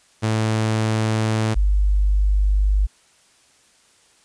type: tone pair in turn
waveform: sawtooth / sine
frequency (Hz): 110 / 49.88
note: A2 / G1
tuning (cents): 0 / +31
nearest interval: octave + major second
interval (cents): 1369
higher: first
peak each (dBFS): -14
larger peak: neither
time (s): 0.22-1.55 / 1.55-2.87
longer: first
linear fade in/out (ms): 20
effects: white hiss -56 dBFS RMS until 4.24 s + resampled to 22050 Hz